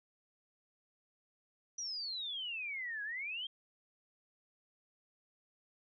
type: exponential two-way sweep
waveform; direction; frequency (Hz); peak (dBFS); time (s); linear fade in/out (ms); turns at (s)
sine; down then up; 5920 to 1635 to 3244; -38; 1.78-3.47; 5; 3.03
effects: none